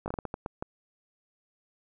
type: slowing click train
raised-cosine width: 1 ms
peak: -19 dBFS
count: 9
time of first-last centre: 0.06-0.625 s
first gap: 19 ms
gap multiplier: 1.36
effects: none

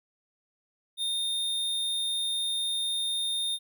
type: tone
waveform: square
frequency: 3652 Hz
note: A#7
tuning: 36 cents flat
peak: -28 dBFS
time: 0.97-3.59 s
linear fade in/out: 50 ms
effects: none

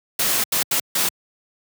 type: noise bursts at uneven times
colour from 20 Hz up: white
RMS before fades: -20 dBFS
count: 4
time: 0.19-0.44 / 0.52-0.63 / 0.71-0.8 / 0.95-1.09 s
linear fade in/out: 5 ms
effects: high-pass 100 Hz 12 dB/octave

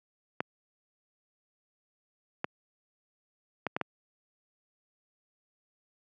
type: clicks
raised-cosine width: 0.5 ms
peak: -14 dBFS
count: 5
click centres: 0.405 / 2.444 / 3.667 / 3.765 / 3.813 s
effects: high-pass 150 Hz 12 dB/octave

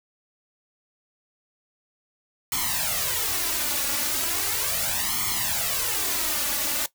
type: noise with flanger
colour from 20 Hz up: white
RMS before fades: -26 dBFS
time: 2.52-6.86 s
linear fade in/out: 2 ms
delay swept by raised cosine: 0.92 to 3.52 ms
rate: 0.37 Hz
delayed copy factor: +0.9
effects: noise-tail reverb RT60 0.1 s tail -17 dB re dry

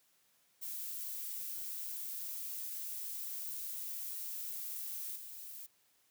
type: noise with level steps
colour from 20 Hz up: violet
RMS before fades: -42 / -48 dBFS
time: 0.61-5.67 s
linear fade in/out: 20 ms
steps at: 5.15 s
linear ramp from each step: 20 ms
effects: white hiss -72 dBFS RMS until 6.1 s + high-pass 80 Hz 12 dB/octave

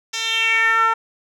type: tone with band-pass filter sweep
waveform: 10% pulse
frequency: 451.4 Hz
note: A4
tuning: 44 cents sharp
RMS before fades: -18 dBFS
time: 0.13-0.94 s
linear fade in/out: 10 ms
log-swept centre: 4800 to 1100 Hz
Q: 4
effects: none

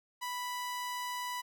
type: tone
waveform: sawtooth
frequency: 987.8 Hz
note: B5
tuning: in tune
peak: -32 dBFS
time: 0.21-1.42 s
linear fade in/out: 20 ms
effects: none

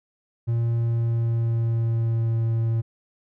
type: tone with pitch glide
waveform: triangle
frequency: 116.54 to 114.01 Hz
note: A#2 to A#2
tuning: 0 to -38 cents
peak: -18 dBFS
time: 0.47-2.82 s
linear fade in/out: 20 ms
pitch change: -38 cents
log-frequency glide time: 0.73-2.41 s
effects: none

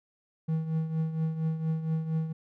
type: tone with tremolo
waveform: triangle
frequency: 160 Hz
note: D#3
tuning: 49 cents sharp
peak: -22 dBFS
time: 0.48-2.33 s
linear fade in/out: 10 ms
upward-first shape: triangle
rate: 4.3 Hz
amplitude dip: 70%
effects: none

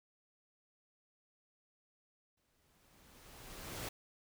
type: noise with exponential growth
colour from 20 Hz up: pink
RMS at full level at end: -41 dBFS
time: 2.37-3.89 s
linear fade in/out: 5 ms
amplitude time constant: 330 ms
effects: none

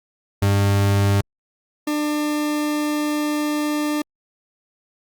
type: tone pair in turn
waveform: 40% pulse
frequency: 99.9 / 298.7 Hz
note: G2 / D4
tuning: +33 / +29 cents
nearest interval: octave + perfect fifth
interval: 1896 cents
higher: second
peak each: -14 / -19 dBFS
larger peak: first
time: 0.42-1.21 / 1.87-4.02 s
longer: second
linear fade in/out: 5 ms
effects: Opus 48 kbps

